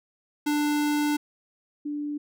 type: tone pair in turn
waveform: square / sine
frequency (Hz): 295.6 / 293.7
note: D4 / D4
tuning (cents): +11 / 0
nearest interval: unison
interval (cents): 11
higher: first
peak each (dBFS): -23 / -28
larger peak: first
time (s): 0.46-1.17 / 1.85-2.18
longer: first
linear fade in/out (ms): 10
effects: none